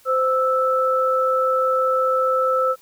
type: tone pair together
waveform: sine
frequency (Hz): 518 / 1317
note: C5 / E6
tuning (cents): -17 / -2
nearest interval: octave + major third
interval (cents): 1615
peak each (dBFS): -19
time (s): 0.05-2.76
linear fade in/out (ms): 50
effects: white hiss -53 dBFS RMS until 2.81 s